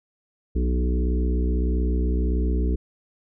harmonic tone with a mistuned harmonic, 61.6 Hz, B1, 4 cents flat, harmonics 1 / 3 / 4 / 5 / 6 / 7, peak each -20 / -31 / -33 / -32 / -35 / -35 dBFS, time 0.55-2.76 s, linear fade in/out 10 ms, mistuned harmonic 6, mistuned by +26 cents, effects none

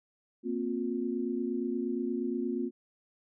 sine chord, Bb suspended second, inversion none, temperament equal with one note detuned, 233.1 / 261.6 / 355.9 Hz, Bb3 / C4 / F4, 0 / 0 / +33 cents, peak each -34 dBFS, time 0.43-2.71 s, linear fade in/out 50 ms, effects none

